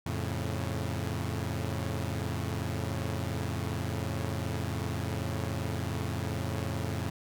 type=chord; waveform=sawtooth; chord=F augmented; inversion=none; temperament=equal with one note detuned; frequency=87.31 / 110 / 137.71 Hz; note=F2 / A2 / C#3; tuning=0 / 0 / -11 cents; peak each=-31 / -31 / -33 dBFS; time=0.06-7.1 s; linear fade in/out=5 ms; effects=none